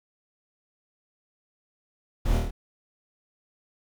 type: noise with echo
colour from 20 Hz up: brown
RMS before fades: -25 dBFS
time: 2.25-2.38 s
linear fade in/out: 10 ms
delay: 26 ms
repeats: 5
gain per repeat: -2 dB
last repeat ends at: 2.51 s
effects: none